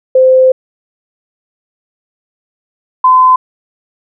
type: tone pair in turn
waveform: sine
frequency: 518 / 1022.3 Hz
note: C5 / C6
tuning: -17 / -41 cents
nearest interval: octave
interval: 1176 cents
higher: second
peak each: -3 dBFS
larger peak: neither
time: 0.15-0.52 / 3.04-3.36 s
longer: first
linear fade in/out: 5 ms
effects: none